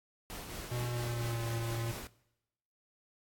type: noise with tremolo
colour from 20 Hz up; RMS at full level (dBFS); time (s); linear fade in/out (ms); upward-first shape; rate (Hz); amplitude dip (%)
pink; -43; 0.3-2.07; 0; triangle; 4.4; 40
type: tone with pitch glide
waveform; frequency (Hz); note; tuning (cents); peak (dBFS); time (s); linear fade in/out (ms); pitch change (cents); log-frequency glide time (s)
square; 121.5 to 115.61; B2 to A#2; -28 to -14; -35; 0.71-1.92; 10; -86; 0.87-1.44
effects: noise-tail reverb RT60 0.9 s tail -21 dB re dry + AAC 64 kbps